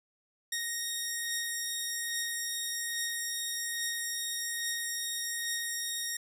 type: beating tone pair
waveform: 10% pulse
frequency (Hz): 1864.7 / 1865.9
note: A#6 / A#6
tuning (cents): 0 / +1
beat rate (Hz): 1.2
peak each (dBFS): -33 / -24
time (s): 0.52-6.17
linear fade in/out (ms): 5
effects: none